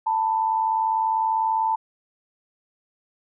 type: tone pair together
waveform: sine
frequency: 887.7 / 987.8 Hz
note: A5 / B5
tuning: +15 / 0 cents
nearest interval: major second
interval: 185 cents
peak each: -20 / -27 dBFS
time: 0.06-1.76 s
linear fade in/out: 10 ms
effects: none